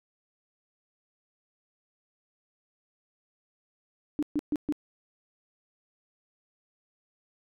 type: tone bursts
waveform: sine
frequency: 296.6 Hz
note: D4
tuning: 17 cents sharp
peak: -24 dBFS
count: 4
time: 4.19-4.724 s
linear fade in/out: 0 ms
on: 36 ms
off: 130 ms
effects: none